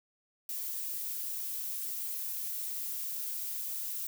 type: noise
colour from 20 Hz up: violet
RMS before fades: -37 dBFS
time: 0.49-4.07 s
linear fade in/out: 2 ms
effects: none